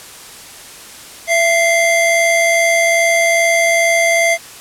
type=tone pair together; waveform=square; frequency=670.2 / 2093 Hz; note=E5 / C7; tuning=+29 / 0 cents; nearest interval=octave + minor sixth; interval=1971 cents; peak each=-14 dBFS; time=1.27-4.38 s; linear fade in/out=50 ms; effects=white hiss -35 dBFS RMS until 4.6 s + low-pass 11000 Hz 12 dB/octave